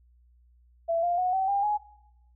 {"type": "tone with pitch steps", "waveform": "sine", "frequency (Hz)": [668, 698.8, 731, 764.7, 799.9, 836.8], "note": ["E5", "F5", "F#5", "G5", "G5", "G#5"], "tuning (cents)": [23, 1, -21, -43, 35, 13], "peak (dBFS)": -23, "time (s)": [0.88, 1.78], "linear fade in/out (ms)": 20, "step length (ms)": 150, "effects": ["noise-tail reverb RT60 0.9 s tail -21 dB re dry", "added 60 Hz sine -57 dBFS peak until 2.35 s"]}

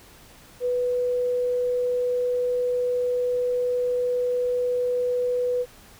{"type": "tone", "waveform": "sine", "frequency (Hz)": 493.9, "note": "B4", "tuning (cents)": 0, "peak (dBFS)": -21, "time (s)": [0.6, 5.66], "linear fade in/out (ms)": 50, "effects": ["pink hiss -50 dBFS RMS until 5.99 s"]}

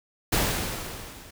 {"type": "noise with level ramp", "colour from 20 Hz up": "pink", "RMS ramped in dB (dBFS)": [-22, -47], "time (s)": [0.32, 1.31], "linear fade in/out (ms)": 10, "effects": []}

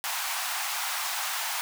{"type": "high-pass noise", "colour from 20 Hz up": "pink", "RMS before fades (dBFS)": -31, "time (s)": [0.04, 1.61], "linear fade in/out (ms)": 0, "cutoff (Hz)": 740, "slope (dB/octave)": 48, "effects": []}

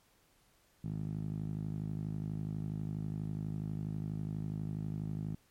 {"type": "tone with band-pass filter", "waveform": "10% pulse", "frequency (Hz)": 52.2, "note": "G#1", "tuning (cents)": 10, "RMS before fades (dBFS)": -38, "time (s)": [0.84, 5.35], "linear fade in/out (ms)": 5, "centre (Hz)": 150, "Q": 2.2, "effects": ["pink hiss -69 dBFS RMS until 5.5 s", "MP3 64 kbps"]}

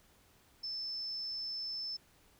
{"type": "tone", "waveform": "sine", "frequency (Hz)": 5274, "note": "E8", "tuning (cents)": 0, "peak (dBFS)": -37, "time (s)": [0.63, 1.97], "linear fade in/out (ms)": 10, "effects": ["pink hiss -66 dBFS RMS until 2.39 s"]}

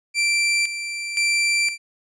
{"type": "tone with tremolo", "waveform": "sawtooth", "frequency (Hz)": 2349, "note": "D7", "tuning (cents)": 0, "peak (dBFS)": -14, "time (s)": [0.14, 1.78], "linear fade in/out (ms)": 50, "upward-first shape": "square", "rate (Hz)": 0.97, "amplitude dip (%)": 65, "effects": ["resampled to 22050 Hz"]}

